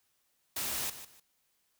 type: noise with echo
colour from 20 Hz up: white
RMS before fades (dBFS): -35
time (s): 0.56-0.9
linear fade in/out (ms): 5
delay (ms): 150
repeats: 2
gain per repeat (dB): -12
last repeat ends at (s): 1.2
effects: white hiss -75 dBFS RMS until 1.79 s